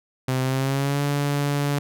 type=tone with pitch glide; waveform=sawtooth; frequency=129.9 to 143.3 Hz; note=C3 to D3; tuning=-12 to -42 cents; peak=-17 dBFS; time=0.28-1.79 s; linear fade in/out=5 ms; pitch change=+170 cents; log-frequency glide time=0.42-1.01 s; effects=none